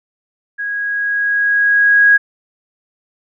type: tone with level ramp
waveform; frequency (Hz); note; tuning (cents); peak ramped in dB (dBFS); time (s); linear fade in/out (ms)
sine; 1650; G#6; -12; -19 to -5; 0.58-2.18; 20
effects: none